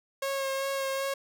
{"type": "tone with vibrato", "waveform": "sawtooth", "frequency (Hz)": 543, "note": "C#5", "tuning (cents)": -36, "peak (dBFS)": -25, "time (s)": [0.22, 1.14], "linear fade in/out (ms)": 5, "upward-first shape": "sine", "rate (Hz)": 2.6, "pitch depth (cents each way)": 18, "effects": []}